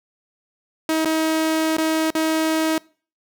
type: tone with dropouts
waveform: sawtooth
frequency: 318 Hz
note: D#4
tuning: 38 cents sharp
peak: -14 dBFS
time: 0.89-2.78 s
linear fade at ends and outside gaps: 2 ms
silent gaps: 1.048-1.055 / 1.768-1.782 / 2.105-2.151 s
effects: noise-tail reverb RT60 0.4 s tail -23 dB re dry